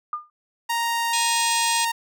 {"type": "tone with exponential decay", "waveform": "sine", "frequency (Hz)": 1209, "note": "D6", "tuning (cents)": 50, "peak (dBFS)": -21, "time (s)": [0.13, 0.3], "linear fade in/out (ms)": 2, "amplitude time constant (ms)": 36}
{"type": "tone with pitch glide", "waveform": "sawtooth", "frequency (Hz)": [932.3, 924.8], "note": ["A#5", "A#5"], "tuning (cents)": [0, -14], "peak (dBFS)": -18, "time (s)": [0.69, 1.92], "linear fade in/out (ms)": 10, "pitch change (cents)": -14, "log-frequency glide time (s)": [0.88, 1.54]}
{"type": "harmonic tone", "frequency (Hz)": 830.6, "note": "G#5", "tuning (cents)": 0, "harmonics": [3, 4, 5, 6, 7, 8, 9, 10], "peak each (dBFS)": [-31, -30, -31, -33, -32, -34, -33, -28], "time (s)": [1.13, 1.85], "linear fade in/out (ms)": 5}
{"effects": []}